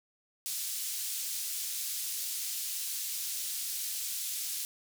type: band-pass noise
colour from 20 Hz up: white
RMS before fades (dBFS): -36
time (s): 0.46-4.65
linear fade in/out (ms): 0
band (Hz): 3900 to 15000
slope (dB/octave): 12
effects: none